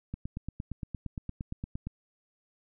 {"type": "click train", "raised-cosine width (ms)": 5, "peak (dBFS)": -23, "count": 16, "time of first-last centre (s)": [0.14, 1.87], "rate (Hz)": 8.67, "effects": []}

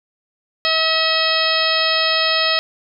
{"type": "harmonic tone with a mistuned harmonic", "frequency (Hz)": 642, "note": "E5", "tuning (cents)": -46, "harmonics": [1, 2, 3, 4, 5, 6, 7, 8], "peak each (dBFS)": [-23, -23, -23, -23, -23, -23, -23, -23], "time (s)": [0.65, 2.59], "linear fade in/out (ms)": 0, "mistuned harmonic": 7, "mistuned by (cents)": -45, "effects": []}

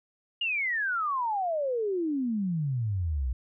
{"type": "exponential sweep", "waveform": "sine", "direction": "down", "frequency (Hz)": [2888, 58.8], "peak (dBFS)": -26, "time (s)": [0.41, 3.33], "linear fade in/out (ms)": 5, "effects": []}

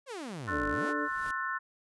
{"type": "exponential two-way sweep", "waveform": "sawtooth", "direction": "down then up", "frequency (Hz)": [579, 45.17, 579], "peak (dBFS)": -34, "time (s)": [0.06, 0.94], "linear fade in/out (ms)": 50, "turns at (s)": 0.68}
{"type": "chord", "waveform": "sine", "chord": "F# half-diminished seventh", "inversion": "second", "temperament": "just", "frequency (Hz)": [1065.6, 1332, 1480, 1776], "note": ["C6", "E6", "F#6", "A6"], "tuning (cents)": [31, 18, 0, 16], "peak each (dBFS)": [-36, -38, -36, -37], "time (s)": [0.47, 1.59], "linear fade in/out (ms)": 20}
{"type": "harmonic tone", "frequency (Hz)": 146.83, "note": "D3", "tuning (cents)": 0, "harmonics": [2, 3, 4], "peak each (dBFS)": [-34, -38, -40], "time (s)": [0.49, 1.09], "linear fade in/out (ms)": 50}
{"type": "noise with exponential growth", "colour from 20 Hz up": "pink", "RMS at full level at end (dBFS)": -45, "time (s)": [0.75, 1.31], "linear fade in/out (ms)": 2, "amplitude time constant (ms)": 120}
{"effects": ["resampled to 24000 Hz"]}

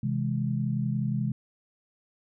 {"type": "chord", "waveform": "sine", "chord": "C augmented", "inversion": "none", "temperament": "equal with one note detuned", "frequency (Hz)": [130.81, 161.98, 207.7], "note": ["C3", "E3", "G#3"], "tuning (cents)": [0, -30, 0], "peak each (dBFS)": [-28, -32, -30], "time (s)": [0.03, 1.32], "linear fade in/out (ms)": 5, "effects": []}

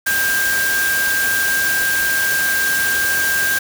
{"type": "tone in noise", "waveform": "sine", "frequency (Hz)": 1593, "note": "G6", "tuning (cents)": 27, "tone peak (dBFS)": -16, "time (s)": [0.06, 3.59], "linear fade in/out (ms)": 10, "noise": "white", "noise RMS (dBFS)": -22, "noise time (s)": [0.06, 3.59], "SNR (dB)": 3, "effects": []}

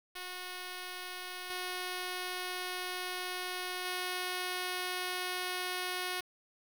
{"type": "tone with level steps", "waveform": "5% pulse", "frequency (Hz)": 364.2, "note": "F#4", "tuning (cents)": -27, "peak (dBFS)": [-29, -25, -23], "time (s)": [0.15, 6.21], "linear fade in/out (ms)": 10, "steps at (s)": [1.5, 3.85], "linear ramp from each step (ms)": 5, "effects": ["9-bit"]}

